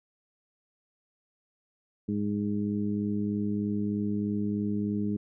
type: harmonic tone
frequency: 103.2 Hz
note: G#2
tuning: 10 cents flat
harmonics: 1 / 2 / 3 / 4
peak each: -36 / -28 / -34 / -39 dBFS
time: 2.08-5.17 s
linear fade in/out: 10 ms
effects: none